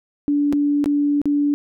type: tone with dropouts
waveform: sine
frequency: 289.5 Hz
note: D4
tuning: 25 cents flat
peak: -15 dBFS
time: 0.28-1.54 s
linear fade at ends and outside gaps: 0 ms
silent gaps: 0.526-0.532 / 0.842-0.859 / 1.216-1.256 s
effects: none